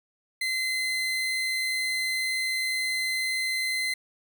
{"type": "tone", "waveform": "30% pulse", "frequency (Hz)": 2057, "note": "C7", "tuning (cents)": -30, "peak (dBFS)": -23, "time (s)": [0.41, 3.94], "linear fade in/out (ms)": 5, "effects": []}